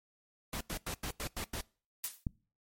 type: noise bursts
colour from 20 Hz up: pink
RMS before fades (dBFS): -38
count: 7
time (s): 0.53-1.609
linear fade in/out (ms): 2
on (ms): 77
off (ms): 90
type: noise with exponential decay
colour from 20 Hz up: blue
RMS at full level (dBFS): -32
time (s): 2.04-2.24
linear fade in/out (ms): 0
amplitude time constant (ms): 42
type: click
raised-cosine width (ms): 5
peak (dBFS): -21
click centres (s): 2.268
effects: noise-tail reverb RT60 0.4 s tail -24 dB re dry + MP3 64 kbps